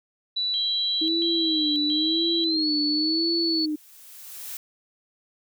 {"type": "tone with pitch glide", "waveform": "sine", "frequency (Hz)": [3951, 4435], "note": ["B7", "C#8"], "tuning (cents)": [0, 0], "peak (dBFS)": -23, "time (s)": [0.36, 3.66], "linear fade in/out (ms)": 10, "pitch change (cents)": 200, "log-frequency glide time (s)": [2.43, 2.69]}
{"type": "tone bursts", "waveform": "sine", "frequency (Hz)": 3219, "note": "G7", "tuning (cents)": 45, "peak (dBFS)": -29, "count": 3, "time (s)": [0.54, 2.44], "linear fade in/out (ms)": 0, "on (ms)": 540, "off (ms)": 140}
{"type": "tone with vibrato", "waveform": "sine", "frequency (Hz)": 315.3, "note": "D#4", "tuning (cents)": 23, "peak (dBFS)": -24, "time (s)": [1.01, 3.76], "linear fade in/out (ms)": 10, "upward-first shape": "sine", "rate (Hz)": 0.96, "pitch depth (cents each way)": 110}
{"type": "noise with exponential growth", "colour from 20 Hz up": "blue", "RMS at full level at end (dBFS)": -34, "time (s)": [2.96, 4.57], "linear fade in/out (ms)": 1, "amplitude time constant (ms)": 350}
{"effects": []}